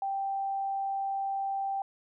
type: tone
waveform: sine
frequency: 784 Hz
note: G5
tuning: in tune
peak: -29 dBFS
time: 0.02-1.82 s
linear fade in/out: 2 ms
effects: none